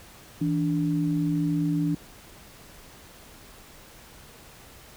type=tone pair together; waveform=sine; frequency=163.6 / 291.5 Hz; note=E3 / D4; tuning=-13 / -13 cents; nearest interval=minor seventh; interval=1000 cents; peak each=-25 dBFS; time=0.41-1.95 s; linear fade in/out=5 ms; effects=pink hiss -49 dBFS RMS until 4.96 s